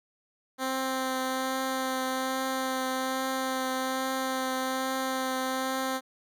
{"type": "tone with vibrato", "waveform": "10% pulse", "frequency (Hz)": 261.6, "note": "C4", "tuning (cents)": 0, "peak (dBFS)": -20, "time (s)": [0.58, 6.01], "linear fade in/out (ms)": 50, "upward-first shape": "triangle", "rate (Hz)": 1.2, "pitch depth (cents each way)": 13, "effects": []}